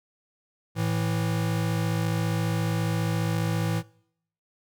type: tone pair together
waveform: square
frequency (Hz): 109.7 / 164.36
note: A2 / E3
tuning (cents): -5 / -5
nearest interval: perfect fifth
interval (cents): 700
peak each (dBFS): -27 / -28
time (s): 0.75-3.83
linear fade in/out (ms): 50
effects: noise-tail reverb RT60 0.7 s tail -23 dB re dry